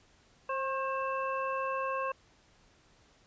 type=harmonic tone with a mistuned harmonic; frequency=531 Hz; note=C5; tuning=25 cents sharp; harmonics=1 / 2 / 3 / 5; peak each=-35 / -33 / -42 / -42 dBFS; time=0.49-2.12 s; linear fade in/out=5 ms; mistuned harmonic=2; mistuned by=+26 cents; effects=pink hiss -64 dBFS RMS until 3.26 s + resampled to 16000 Hz